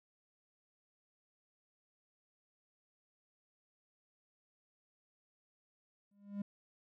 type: tone with exponential growth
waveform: triangle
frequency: 202 Hz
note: G#3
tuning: 48 cents flat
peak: -32 dBFS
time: 6.11-6.42 s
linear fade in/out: 5 ms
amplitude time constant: 67 ms
effects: none